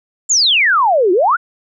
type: exponential two-way sweep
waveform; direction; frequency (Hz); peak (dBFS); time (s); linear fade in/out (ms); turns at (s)
sine; down then up; 7459 to 340.3 to 1548; -9; 0.29-1.37; 20; 1.12
effects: none